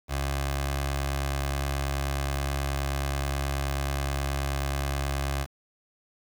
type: tone with notch filter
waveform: 15% pulse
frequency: 69.4 Hz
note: C#2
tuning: 3 cents sharp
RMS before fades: -29 dBFS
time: 0.08-5.47 s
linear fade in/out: 50 ms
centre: 220 Hz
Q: 0.67
effects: 8-bit